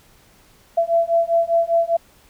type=beating tone pair; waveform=sine; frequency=670 / 675 Hz; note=E5 / E5; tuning=+28 / +41 cents; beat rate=5 Hz; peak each=-18 dBFS; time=0.77-1.97 s; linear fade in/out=10 ms; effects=pink hiss -53 dBFS RMS until 2.29 s

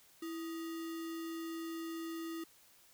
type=tone with sample-and-hold; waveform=sine; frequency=329.6 Hz; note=E4; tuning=in tune; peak=-39 dBFS; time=0.22-2.44 s; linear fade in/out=5 ms; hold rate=1575 Hz; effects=white hiss -64 dBFS RMS until 2.93 s

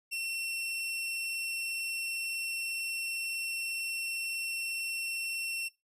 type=tone; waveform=sawtooth; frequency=2711 Hz; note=E7; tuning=48 cents sharp; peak=-30 dBFS; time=0.11-5.69 s; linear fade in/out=20 ms; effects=noise-tail reverb RT60 0.2 s tail -18 dB re dry + resampled to 32000 Hz

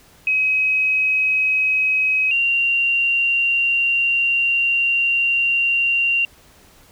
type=tone pair in turn; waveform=sine; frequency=2540 / 2766 Hz; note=D#7 / F7; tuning=+35 / -17 cents; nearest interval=minor second; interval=148 cents; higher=second; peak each=-15 dBFS; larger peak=neither; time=0.27-2.31 / 2.31-6.25 s; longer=second; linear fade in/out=2 ms; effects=pink hiss -50 dBFS RMS until 6.91 s

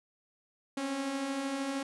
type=beating tone pair; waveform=sawtooth; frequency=261.6 / 274.6 Hz; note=C4 / C#4; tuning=0 / -16 cents; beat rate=13 Hz; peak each=-38 / -29 dBFS; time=0.77-1.83 s; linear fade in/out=5 ms; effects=resampled to 24000 Hz

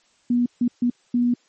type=tone bursts at uneven times; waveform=sine; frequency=242.4 Hz; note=B3; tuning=32 cents flat; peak=-16 dBFS; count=4; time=0.3-0.46 / 0.61-0.68 / 0.82-0.9 / 1.14-1.34 s; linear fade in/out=5 ms; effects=white hiss -61 dBFS RMS until 1.48 s + MP3 32 kbps

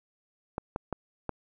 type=clicks; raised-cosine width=1 ms; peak=-17 dBFS; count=4; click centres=0.581 / 0.761 / 0.927 / 1.293 s; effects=none

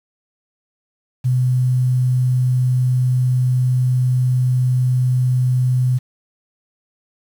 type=tone with quantisation; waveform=sine; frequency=126.5 Hz; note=B2; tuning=42 cents sharp; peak=-13 dBFS; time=1.24-5.99 s; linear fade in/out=20 ms; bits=7; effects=none

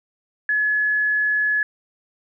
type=tone; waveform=sine; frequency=1702 Hz; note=G#6; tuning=42 cents sharp; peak=-17 dBFS; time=0.49-1.63 s; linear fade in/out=2 ms; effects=none

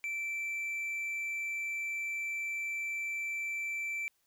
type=tone; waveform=triangle; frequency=2334 Hz; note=D7; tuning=11 cents flat; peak=-32 dBFS; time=0.04-4.08 s; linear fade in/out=0 ms; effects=white hiss -75 dBFS RMS until 4.26 s

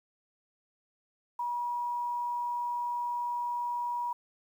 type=tone with quantisation; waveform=sine; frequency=963 Hz; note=B5; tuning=44 cents flat; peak=-30 dBFS; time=1.39-4.13 s; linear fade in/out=5 ms; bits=10; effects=none

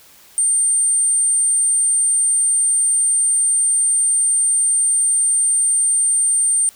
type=tone; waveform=sine; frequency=8870 Hz; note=C#9; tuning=in tune; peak=-13 dBFS; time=0.38-6.69 s; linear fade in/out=0 ms; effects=white hiss -47 dBFS RMS until 6.75 s

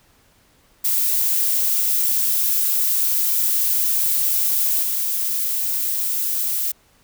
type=noise with level steps; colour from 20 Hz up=violet; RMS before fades=-19 / -22 dBFS; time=0.84-6.72 s; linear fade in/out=10 ms; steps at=4.82 s; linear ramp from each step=10 ms; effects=pink hiss -57 dBFS RMS until 7.03 s

